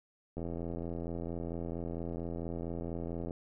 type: click train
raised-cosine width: 2 ms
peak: -26 dBFS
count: 249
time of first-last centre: 0.37-3.308 s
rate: 84.4 Hz
effects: none